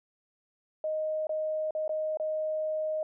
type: tone with dropouts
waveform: sine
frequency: 622.3 Hz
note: D#5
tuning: in tune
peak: -28 dBFS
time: 0.84-3.03 s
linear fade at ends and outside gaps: 2 ms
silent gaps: 1.27-1.293 / 1.708-1.75 / 1.879-1.893 / 2.172-2.198 s
effects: none